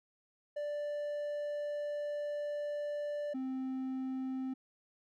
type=tone pair in turn; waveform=triangle; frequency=587.3 / 261.6 Hz; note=D5 / C4; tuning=0 / 0 cents; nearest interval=octave + major second; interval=1400 cents; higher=first; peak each=-33 / -33 dBFS; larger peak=neither; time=0.56-3.34 / 3.34-4.54 s; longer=first; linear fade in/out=10 ms; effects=none